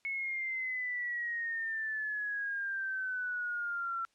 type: exponential sweep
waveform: sine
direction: down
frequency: 2200 to 1349 Hz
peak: -33 dBFS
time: 0.05-4.05 s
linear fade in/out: 0 ms
effects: white hiss -73 dBFS RMS until 4.14 s + low-pass 7000 Hz 12 dB/octave